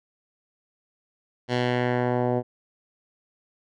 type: tone with low-pass filter sweep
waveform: 10% pulse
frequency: 123.47 Hz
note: B2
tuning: in tune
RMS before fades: -24 dBFS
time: 1.48-2.43 s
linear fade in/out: 50 ms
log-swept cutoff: 4500 to 610 Hz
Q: 1.2
effects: none